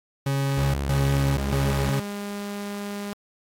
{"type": "tone bursts", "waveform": "40% pulse", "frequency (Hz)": 137.9, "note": "C#3", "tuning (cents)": -9, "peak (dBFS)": -21, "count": 3, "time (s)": [0.26, 2], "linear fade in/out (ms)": 5, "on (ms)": 480, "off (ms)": 150}
{"type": "tone with vibrato", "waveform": "sawtooth", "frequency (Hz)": 69.3, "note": "C#2", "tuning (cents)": 0, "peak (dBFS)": -21, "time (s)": [0.57, 1.9], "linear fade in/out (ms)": 10, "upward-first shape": "square", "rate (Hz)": 5.6, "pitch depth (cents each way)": 20}
{"type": "tone", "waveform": "sawtooth", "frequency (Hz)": 203.2, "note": "G#3", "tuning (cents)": -38, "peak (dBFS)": -26, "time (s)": [1.38, 3.13], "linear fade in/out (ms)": 0}
{"effects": ["AAC 64 kbps"]}